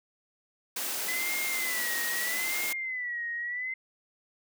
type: high-pass noise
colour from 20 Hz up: white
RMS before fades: -33 dBFS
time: 0.76-2.73 s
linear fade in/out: 5 ms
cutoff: 210 Hz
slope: 24 dB/octave
type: tone with vibrato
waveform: sine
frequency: 2000 Hz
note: B6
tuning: 21 cents sharp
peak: -31 dBFS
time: 1.08-3.74 s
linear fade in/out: 5 ms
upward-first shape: sine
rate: 0.79 Hz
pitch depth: 110 cents each way
effects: none